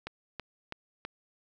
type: click train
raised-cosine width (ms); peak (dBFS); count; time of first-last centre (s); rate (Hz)
0.3; -21; 4; 0.07-1.05; 3.06
effects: none